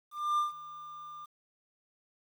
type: tone with ADSR envelope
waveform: triangle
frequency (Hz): 1196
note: D6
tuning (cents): +31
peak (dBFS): -23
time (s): 0.11-1.26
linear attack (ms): 270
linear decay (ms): 140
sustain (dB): -18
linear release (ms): 14
effects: 10-bit